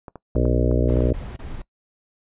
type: clicks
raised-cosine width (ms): 1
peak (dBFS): -22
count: 8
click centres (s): 0.082 / 0.157 / 0.358 / 0.454 / 0.714 / 0.9 / 0.968 / 1.006
type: harmonic tone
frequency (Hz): 61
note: B1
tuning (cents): -21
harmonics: 1 / 2 / 4 / 5 / 6 / 7 / 8 / 9 / 10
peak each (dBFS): -20 / -23 / -26 / -27 / -28 / -28 / -29 / -30 / -30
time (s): 0.35-1.13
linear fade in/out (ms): 5
type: noise bursts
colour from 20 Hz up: brown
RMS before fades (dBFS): -32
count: 3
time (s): 0.88-1.62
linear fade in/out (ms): 5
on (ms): 230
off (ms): 25
effects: noise-tail reverb RT60 0.1 s tail -21 dB re dry + resampled to 8000 Hz